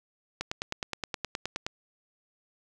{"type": "click train", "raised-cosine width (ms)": 0.2, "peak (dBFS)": -14, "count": 13, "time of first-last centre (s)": [0.41, 1.665], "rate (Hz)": 9.56, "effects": []}